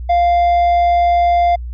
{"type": "tone", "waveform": "triangle", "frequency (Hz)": 697, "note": "F5", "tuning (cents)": -4, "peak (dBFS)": -8, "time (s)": [0.09, 1.56], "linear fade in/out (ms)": 10, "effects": ["added 60 Hz sine -23 dBFS peak until 1.73 s", "resampled to 11025 Hz"]}